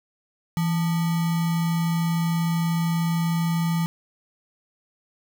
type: tone with sample-and-hold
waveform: sine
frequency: 166.5 Hz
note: E3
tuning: 18 cents sharp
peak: -20 dBFS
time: 0.57-3.86 s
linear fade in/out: 0 ms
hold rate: 1050 Hz
effects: none